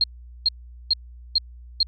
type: tone bursts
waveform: sine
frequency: 4224 Hz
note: C8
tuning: 16 cents sharp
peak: -15 dBFS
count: 5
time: 0.01-1.83 s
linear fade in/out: 2 ms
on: 28 ms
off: 420 ms
effects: added 60 Hz sine -40 dBFS peak until 1.87 s